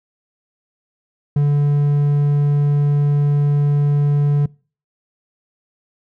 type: tone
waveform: triangle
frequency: 144.8 Hz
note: D3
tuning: 24 cents flat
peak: -10 dBFS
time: 1.36-4.46 s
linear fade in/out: 5 ms
effects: noise-tail reverb RT60 0.4 s tail -25 dB re dry